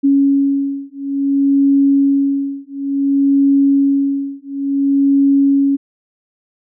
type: beating tone pair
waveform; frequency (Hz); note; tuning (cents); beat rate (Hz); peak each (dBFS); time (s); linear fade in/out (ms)
sine; 277.2 / 277.77; C#4 / C#4; 0 / +4; 0.57; -14; 0.03-5.77; 20
effects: none